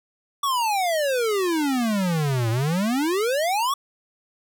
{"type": "exponential two-way sweep", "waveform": "square", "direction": "down then up", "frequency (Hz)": [1155, 110, 1155], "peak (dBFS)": -21, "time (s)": [0.43, 3.74], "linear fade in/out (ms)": 5, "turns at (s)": 2.5, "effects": []}